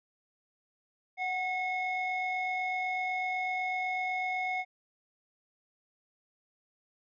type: ring-modulated tone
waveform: triangle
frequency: 718 Hz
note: F5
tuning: 48 cents sharp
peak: -25 dBFS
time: 1.17-4.65 s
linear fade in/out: 50 ms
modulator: 1460 Hz
effects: resampled to 16000 Hz